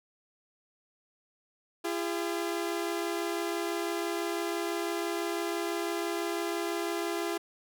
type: tone pair together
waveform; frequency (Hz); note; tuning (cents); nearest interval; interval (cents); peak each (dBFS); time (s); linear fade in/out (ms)
sawtooth; 340 / 406; F4 / G#4; -46 / -39; minor third; 307; -28 / -31; 1.84-7.38; 10
effects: none